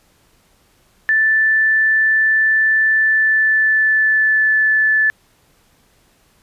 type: tone with pitch glide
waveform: sine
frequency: 1760 to 1742.8 Hz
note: A6 to A6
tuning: 0 to -17 cents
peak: -11 dBFS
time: 1.09-5.1 s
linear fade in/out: 0 ms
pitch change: -17 cents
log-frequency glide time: 2.92-4.55 s
effects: pink hiss -56 dBFS RMS until 6.42 s + resampled to 32000 Hz